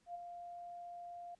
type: tone with ADSR envelope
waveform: sine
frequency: 698.5 Hz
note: F5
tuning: in tune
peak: -40 dBFS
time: 0.06-1.35 s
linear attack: 87 ms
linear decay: 16 ms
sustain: -6 dB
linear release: 6 ms
effects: pink hiss -75 dBFS RMS until 1.39 s + resampled to 22050 Hz